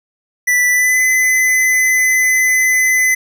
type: tone with pitch glide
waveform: square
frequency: 1975.5 to 2024 Hz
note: B6 to B6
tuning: 0 to +42 cents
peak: -11 dBFS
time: 0.47-3.15 s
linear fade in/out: 10 ms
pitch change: +42 cents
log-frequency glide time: 0.7-1.01 s
effects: none